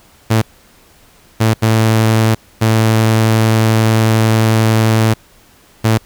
sawtooth tone bursts at uneven times, 111.1 Hz, A2, 17 cents sharp, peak -5 dBFS, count 5, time 0.3-0.42 / 1.4-1.54 / 1.62-2.35 / 2.61-5.14 / 5.84-5.98 s, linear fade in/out 10 ms, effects pink hiss -47 dBFS RMS until 6.05 s

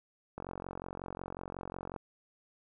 click train, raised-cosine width 1 ms, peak -26 dBFS, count 73, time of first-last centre 0.38-1.962 s, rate 45.5 Hz, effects none

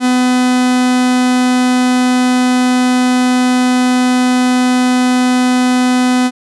45% pulse tone, 251.2 Hz, B3, 30 cents sharp, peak -9 dBFS, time 0-6.31 s, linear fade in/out 50 ms, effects resampled to 24000 Hz

